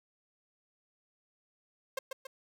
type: tone with echo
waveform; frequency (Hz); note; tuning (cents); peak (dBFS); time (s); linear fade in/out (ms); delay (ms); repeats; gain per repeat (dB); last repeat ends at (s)
sawtooth; 531; C5; +25; -28; 1.97-1.99; 5; 140; 2; -5; 2.27
effects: none